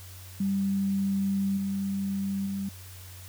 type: tone with level steps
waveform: sine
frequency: 196 Hz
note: G3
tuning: in tune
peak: -24 / -27 / -29 dBFS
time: 0.4-2.69 s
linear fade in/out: 5 ms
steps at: 1.57 / 2.46 s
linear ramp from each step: 5 ms
effects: added 92 Hz sine -44 dBFS peak until 3.28 s + white hiss -49 dBFS RMS until 3.28 s